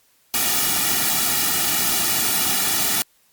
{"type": "noise with comb filter", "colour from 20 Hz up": "white", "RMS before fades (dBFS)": -20, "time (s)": [0.34, 3.02], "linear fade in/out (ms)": 0, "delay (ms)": 1.9, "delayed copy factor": -1, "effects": ["white hiss -60 dBFS RMS until 3.32 s", "Opus 48 kbps"]}